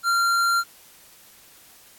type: tone with tanh clipping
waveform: sine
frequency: 1381 Hz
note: F6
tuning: 20 cents flat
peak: -20 dBFS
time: 0.03-0.64 s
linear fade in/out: 50 ms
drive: 17 dB
effects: white hiss -51 dBFS RMS until 1.98 s + AAC 64 kbps